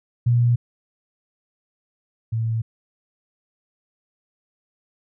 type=tone pair in turn; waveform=sine; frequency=120 / 113.11 Hz; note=B2 / A2; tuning=-49 / +48 cents; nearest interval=minor second; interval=103 cents; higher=first; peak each=-14 / -20 dBFS; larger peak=first; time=0.26-0.56 / 2.32-2.62 s; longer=neither; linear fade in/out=10 ms; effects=none